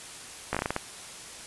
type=slowing click train; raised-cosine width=0.5 ms; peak=-12 dBFS; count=8; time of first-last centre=0.53-0.764 s; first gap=16 ms; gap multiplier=1.24; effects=white hiss -43 dBFS RMS until 1.46 s + resampled to 24000 Hz